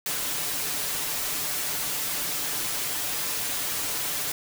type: noise with comb filter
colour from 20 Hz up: white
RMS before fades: -29 dBFS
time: 0.06-4.32 s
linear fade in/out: 2 ms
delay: 6.8 ms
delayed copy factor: +0.6
effects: none